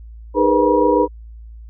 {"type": "tone cluster", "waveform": "sine", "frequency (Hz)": [307.8, 410.9, 479, 506, 961], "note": ["D#4", "G#4", "A#4", "B4", "B5"], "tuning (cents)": [-19, -18, 47, 42, -48], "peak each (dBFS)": -18, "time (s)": [0.34, 1.08], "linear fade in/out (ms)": 50, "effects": ["added 56 Hz sine -34 dBFS peak until 1.69 s"]}